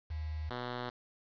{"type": "tone pair in turn", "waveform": ["sine", "5% pulse"], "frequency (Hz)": [77.78, 123.01], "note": ["D#2", "B2"], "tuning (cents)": [0, -6], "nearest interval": "minor sixth", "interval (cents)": 794, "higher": "second", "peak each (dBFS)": [-35, -26], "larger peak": "second", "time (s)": [[0.1, 0.5], [0.5, 0.9]], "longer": "neither", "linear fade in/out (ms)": 10, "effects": ["resampled to 11025 Hz", "9-bit"]}